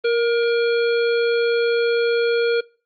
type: harmonic tone with a mistuned harmonic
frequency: 474.5 Hz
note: A#4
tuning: 31 cents sharp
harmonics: 1 / 3 / 5 / 7 / 9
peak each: -16 / -26 / -30 / -33 / -35 dBFS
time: 0.04-2.61 s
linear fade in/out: 10 ms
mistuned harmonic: 1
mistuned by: -25 cents
effects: noise-tail reverb RT60 0.4 s tail -25 dB re dry + Opus 24 kbps